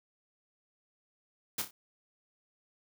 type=noise with echo; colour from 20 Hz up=white; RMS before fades=-33 dBFS; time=1.58-1.62 s; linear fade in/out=5 ms; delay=30 ms; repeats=3; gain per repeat=-8 dB; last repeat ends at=1.71 s; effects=none